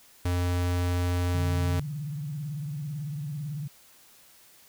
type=tone; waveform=square; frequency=88.7 Hz; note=F2; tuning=27 cents sharp; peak=-25 dBFS; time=0.25-1.8 s; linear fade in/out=5 ms
type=tone with vibrato; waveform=sine; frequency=146.83 Hz; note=D3; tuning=in tune; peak=-31 dBFS; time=1.34-3.68 s; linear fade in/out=10 ms; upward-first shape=triangle; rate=18 Hz; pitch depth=170 cents each way
effects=white hiss -56 dBFS RMS until 4.68 s